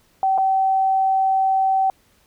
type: tone with dropouts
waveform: sine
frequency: 768 Hz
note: G5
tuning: 36 cents flat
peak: -15 dBFS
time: 0.23-1.9 s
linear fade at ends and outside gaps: 1 ms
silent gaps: 0.378-0.383 s
effects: pink hiss -59 dBFS RMS until 2.26 s